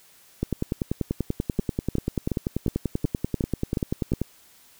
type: two click trains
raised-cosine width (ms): 3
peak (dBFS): -11 / -11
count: 8 / 40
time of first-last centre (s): 1.59-4.135 / 0.43-4.216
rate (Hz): 2.75 / 10.3
effects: white hiss -55 dBFS RMS until 4.79 s